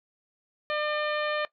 harmonic tone with a mistuned harmonic, 601 Hz, D5, 40 cents sharp, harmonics 1 / 2 / 3 / 4 / 5 / 6 / 7, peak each -29 / -33 / -34 / -37 / -40 / -44 / -44 dBFS, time 0.7-1.45 s, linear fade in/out 0 ms, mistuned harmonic 5, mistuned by +24 cents, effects noise-tail reverb RT60 0.1 s tail -18 dB re dry

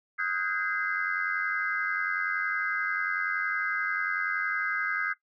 sine tone cluster, 1260 / 1445 / 1535 / 1626 / 2056 Hz, D#6 / F#6 / G6 / G#6 / C7, +21 / -41 / -37 / -37 / -31 cents, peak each -34 / -37 / -33 / -31 / -32 dBFS, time 0.18-5.14 s, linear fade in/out 20 ms, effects noise-tail reverb RT60 0.1 s tail -17 dB re dry + tanh soft clip ceiling -16 dBFS

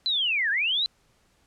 sine linear two-way sweep, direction down then up, 4091 to 1568 to 4091 Hz, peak -22 dBFS, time 0.06-0.86 s, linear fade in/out 0 ms, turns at 0.5 s, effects pink hiss -65 dBFS RMS until 1.46 s + low-pass 10000 Hz 12 dB/octave

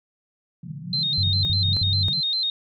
white band-pass noise, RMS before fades -34 dBFS, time 0.63-2.21 s, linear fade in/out 5 ms, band 130 to 170 Hz, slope 48 dB/octave
sine tone with vibrato, 3903 Hz, B7, 21 cents flat, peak -21 dBFS, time 0.93-2.5 s, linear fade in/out 2 ms, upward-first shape square, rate 5 Hz, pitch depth 87 cents each way
sine tone bursts, 95.6 Hz, G2, 43 cents flat, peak -21 dBFS, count 3, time 1.18-2.084 s, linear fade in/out 0 ms, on 270 ms, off 47 ms
effects none

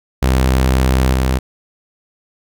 sawtooth tone with level steps, 64.7 Hz, C2, 19 cents flat, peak -7 / -9 dBFS, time 0.22-1.39 s, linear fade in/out 10 ms, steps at 1.13 s, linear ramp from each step 10 ms, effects none

